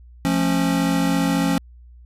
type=chord; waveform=square; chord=F augmented; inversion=none; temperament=just; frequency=174.61 / 218.3 / 272.8 Hz; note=F3 / A3 / C#4; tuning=0 / -13 / -28 cents; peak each=-22 / -27 / -21 dBFS; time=0.25-1.58 s; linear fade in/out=0 ms; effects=added 60 Hz sine -42 dBFS peak until 2.05 s + resampled to 32000 Hz